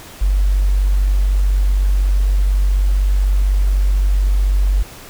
sine tone, 47.95 Hz, G1, 37 cents flat, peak -11 dBFS, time 0.21-4.83 s, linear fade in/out 10 ms, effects pink hiss -37 dBFS RMS until 5.09 s

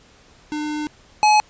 square tone pair in turn, 301.3 / 848.8 Hz, D4 / G#5, +44 / +38 cents, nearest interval octave + tritone, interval 1794 cents, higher second, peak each -24 / -12 dBFS, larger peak second, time 0.52-0.87 / 1.23-1.4 s, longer first, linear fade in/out 0 ms, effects pink hiss -51 dBFS RMS until 1.49 s + resampled to 16000 Hz

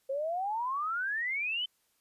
sine exponential sweep, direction up, 526 to 3100 Hz, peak -30 dBFS, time 0.09-1.66 s, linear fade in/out 10 ms, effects white hiss -73 dBFS RMS until 2 s + resampled to 32000 Hz

